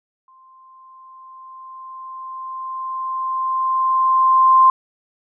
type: tone with exponential growth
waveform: sine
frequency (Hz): 1046.5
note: C6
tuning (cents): 0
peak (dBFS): -7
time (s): 0.28-4.7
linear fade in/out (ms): 2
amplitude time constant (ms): 960
effects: none